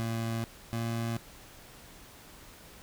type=tone pair in turn; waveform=25% pulse; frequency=114.1 / 115.36 Hz; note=A#2 / A#2; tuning=-37 / -18 cents; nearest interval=unison; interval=19 cents; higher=second; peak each=-27 dBFS; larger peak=neither; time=0-0.44 / 0.73-1.17 s; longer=neither; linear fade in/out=0 ms; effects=pink hiss -52 dBFS RMS until 2.82 s